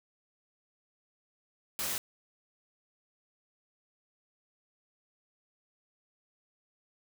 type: noise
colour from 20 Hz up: white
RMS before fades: -34 dBFS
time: 1.79-1.98 s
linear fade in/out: 0 ms
effects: none